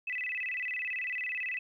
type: tone with vibrato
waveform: sine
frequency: 2274 Hz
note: C#7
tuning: 44 cents sharp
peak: -32 dBFS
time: 0.07-1.59 s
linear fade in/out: 5 ms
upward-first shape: square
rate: 18 Hz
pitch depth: 230 cents each way
effects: 12-bit